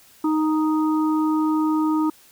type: harmonic tone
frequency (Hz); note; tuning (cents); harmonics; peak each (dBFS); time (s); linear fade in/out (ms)
311.1; D#4; 0; 1 / 3 / 4; -18 / -28 / -30; 0.24-2.1; 5
effects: white hiss -52 dBFS RMS until 2.31 s